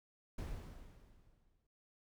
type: noise with exponential decay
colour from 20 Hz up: brown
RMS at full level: -40 dBFS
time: 0.38-1.67 s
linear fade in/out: 5 ms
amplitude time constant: 280 ms
effects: none